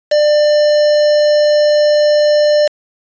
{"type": "tone with quantisation", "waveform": "triangle", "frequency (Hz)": 596, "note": "D5", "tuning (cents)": 25, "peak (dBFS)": -6, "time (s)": [0.11, 2.68], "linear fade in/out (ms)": 10, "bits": 3, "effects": ["resampled to 16000 Hz"]}